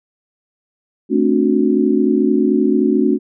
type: chord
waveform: sine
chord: D dominant seventh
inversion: second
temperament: just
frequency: 220.2 / 264.3 / 293.7 / 367.1 Hz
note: A3 / C4 / D4 / F#4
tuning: +2 / +18 / 0 / -14 cents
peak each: -17 dBFS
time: 1.09-3.19 s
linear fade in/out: 50 ms
effects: none